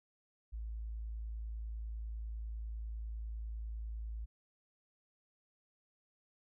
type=tone; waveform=sine; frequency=55 Hz; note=A1; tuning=in tune; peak=-39 dBFS; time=0.52-4.26 s; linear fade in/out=20 ms; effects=none

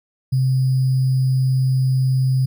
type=tone with sample-and-hold; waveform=sine; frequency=130.81 Hz; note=C3; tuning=in tune; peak=-14 dBFS; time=0.32-2.46 s; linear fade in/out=10 ms; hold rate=4900 Hz; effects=none

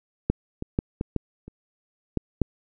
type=clicks; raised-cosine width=3 ms; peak=-7 / -17 / -9 / -13 / -11 / -27 / -10 / -7 dBFS; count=8; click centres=0.3 / 0.624 / 0.789 / 1.011 / 1.163 / 1.48 / 2.173 / 2.417 s; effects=none

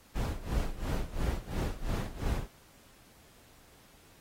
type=noise with tremolo; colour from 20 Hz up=brown; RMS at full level=-29 dBFS; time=0.15-2.48 s; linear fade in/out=10 ms; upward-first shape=sine; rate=2.9 Hz; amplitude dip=85%; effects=pink hiss -60 dBFS RMS until 4.2 s + AAC 48 kbps

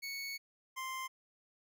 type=tone pair in turn; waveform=25% pulse; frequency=2217 / 1046.3 Hz; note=C#7 / C6; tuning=0 / 0 cents; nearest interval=octave + minor second; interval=1300 cents; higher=first; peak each=-36 / -35 dBFS; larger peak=second; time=0.02-0.38 / 0.76-1.08 s; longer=first; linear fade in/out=20 ms; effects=none

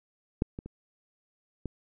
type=clicks; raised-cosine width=3 ms; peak=-12 / -24 / -28 / -21 dBFS; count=4; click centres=0.421 / 0.589 / 0.66 / 1.657 s; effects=none

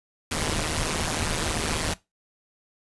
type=noise with amplitude modulation; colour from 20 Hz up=pink; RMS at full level=-23 dBFS; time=0.31-1.94 s; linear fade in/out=5 ms; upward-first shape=sine; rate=156 Hz; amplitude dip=85%; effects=noise-tail reverb RT60 0.2 s tail -19 dB re dry + resampled to 24000 Hz

